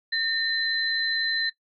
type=tone pair together; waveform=sine; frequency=1819 / 4056 Hz; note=A#6 / B7; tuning=-43 / +45 cents; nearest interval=octave + major second; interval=1388 cents; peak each=-26 / -26 dBFS; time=0.12-1.5 s; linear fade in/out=10 ms; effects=noise-tail reverb RT60 0.1 s tail -19 dB re dry